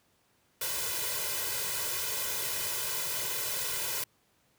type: noise with comb filter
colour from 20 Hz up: white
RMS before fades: -33 dBFS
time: 0.61-4.04 s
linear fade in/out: 5 ms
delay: 2 ms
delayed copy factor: +0.95
effects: pink hiss -69 dBFS RMS until 4.58 s + high-pass 80 Hz 12 dB/octave